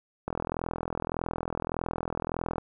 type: click train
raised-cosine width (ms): 1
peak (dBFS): -16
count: 97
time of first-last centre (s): 0.28-2.582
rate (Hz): 41.7
effects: none